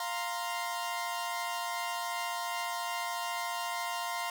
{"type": "chord", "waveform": "sawtooth", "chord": "F suspended fourth", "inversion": "none", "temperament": "equal", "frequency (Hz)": [698.5, 932.3, 1046.5], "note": ["F5", "Bb5", "C6"], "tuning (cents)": [0, 0, 0], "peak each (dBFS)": -34, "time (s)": [0, 4.3], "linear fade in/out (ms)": 2, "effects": []}